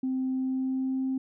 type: tone with pitch glide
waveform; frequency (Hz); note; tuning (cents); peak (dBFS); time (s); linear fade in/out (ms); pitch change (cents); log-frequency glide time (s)
sine; 260.4 to 263.3; C4 to C4; -8 to +11; -25; 0.03-1.18; 5; +19; 0.3-1.04
effects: tanh soft clip ceiling -22 dBFS